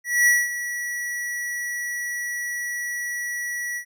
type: tone with ADSR envelope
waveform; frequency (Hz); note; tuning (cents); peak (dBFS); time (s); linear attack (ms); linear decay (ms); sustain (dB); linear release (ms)
square; 1937; B6; -34; -14; 0.04-3.85; 230; 210; -13; 83
effects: none